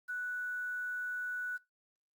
sine tone with quantisation, 1480 Hz, F#6, in tune, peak -35 dBFS, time 0.08-1.58 s, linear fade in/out 20 ms, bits 10, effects noise-tail reverb RT60 0.2 s tail -20 dB re dry + Opus 48 kbps

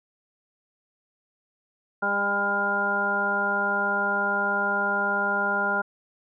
harmonic tone, 201.2 Hz, G3, 45 cents sharp, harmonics 1 / 2 / 3 / 4 / 5 / 7, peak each -34 / -34 / -32 / -30 / -32 / -24 dBFS, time 2.02-5.82 s, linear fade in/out 10 ms, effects none

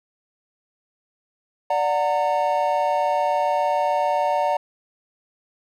triangle chord, D augmented, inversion none, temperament just, 587.3 / 734.2 / 917.7 Hz, D5 / F#5 / A#5, 0 / -14 / -27 cents, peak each -21 / -21 / -21 dBFS, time 1.7-4.57 s, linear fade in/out 5 ms, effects none

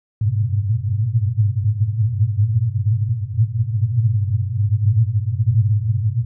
pink band-pass noise, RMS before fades -18 dBFS, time 0.21-6.25 s, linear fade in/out 5 ms, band 100 to 120 Hz, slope 96 dB/octave, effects none

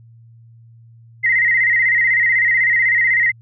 sine tone with vibrato, 1975.5 Hz, B6, in tune, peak -12 dBFS, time 1.23-3.32 s, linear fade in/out 20 ms, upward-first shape square, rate 16 Hz, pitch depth 73 cents each way, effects added 115 Hz sine -42 dBFS peak until 3.41 s

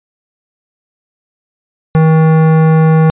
sine tone with hard clipping, 159.2 Hz, D#3, 40 cents sharp, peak -7 dBFS, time 1.95-3.1 s, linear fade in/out 0 ms, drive 16 dB, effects resampled to 8000 Hz

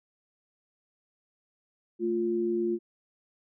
sine tone pair together, 222.2 / 349.2 Hz, A3 / F4, +17 / 0 cents, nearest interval minor sixth, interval 783 cents, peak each -32 / -26 dBFS, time 1.99-2.79 s, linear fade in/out 50 ms, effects none

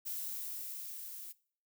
violet noise with level ramp, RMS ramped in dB -39 to -47 dBFS, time 0.05-1.33 s, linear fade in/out 20 ms, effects noise-tail reverb RT60 0.5 s tail -21 dB re dry

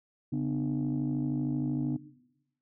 sine tone cluster, 139.4 / 249.1 / 302.1 Hz, C#3 / B3 / D4, +10 / +15 / +49 cents, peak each -31 / -31 / -32 dBFS, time 0.32-1.97 s, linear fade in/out 10 ms, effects noise-tail reverb RT60 0.9 s tail -17 dB re dry + tanh soft clip ceiling -23 dBFS

